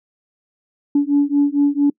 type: beating tone pair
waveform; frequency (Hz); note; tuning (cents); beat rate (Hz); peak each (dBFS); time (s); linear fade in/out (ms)
sine; 284.1 / 288.5; C#4 / D4; +43 / -31; 4.4; -15; 0.95-1.9; 5
effects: noise-tail reverb RT60 0.1 s tail -26 dB re dry + tanh soft clip ceiling -7 dBFS